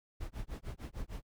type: noise with tremolo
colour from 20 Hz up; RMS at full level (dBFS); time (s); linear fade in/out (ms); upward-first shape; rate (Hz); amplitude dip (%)
brown; -38; 0.2-1.23; 10; sine; 6.6; 100
effects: none